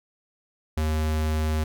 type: tone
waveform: square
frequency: 77.78 Hz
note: D#2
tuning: in tune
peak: -23 dBFS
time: 0.77-1.64 s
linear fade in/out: 5 ms
effects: none